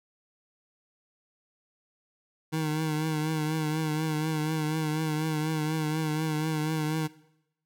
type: tone with vibrato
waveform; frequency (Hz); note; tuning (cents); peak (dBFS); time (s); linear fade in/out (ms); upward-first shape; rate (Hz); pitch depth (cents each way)
25% pulse; 155.56; D#3; 0; -23; 2.52-7.08; 20; triangle; 4.1; 49
effects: noise-tail reverb RT60 0.8 s tail -19 dB re dry